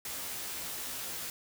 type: noise with comb filter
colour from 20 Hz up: white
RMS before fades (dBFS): -39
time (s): 0.05-1.3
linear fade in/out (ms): 2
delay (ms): 15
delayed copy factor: +0.7
effects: none